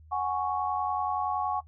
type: chord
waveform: sine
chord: F# suspended second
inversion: none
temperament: equal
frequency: 740 / 830.6 / 1108.7 Hz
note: F#5 / G#5 / C#6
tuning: 0 / 0 / 0 cents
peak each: -31 dBFS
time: 0.11-1.61 s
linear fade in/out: 20 ms
effects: noise-tail reverb RT60 0.1 s tail -18 dB re dry + added 78 Hz sine -50 dBFS peak until 1.67 s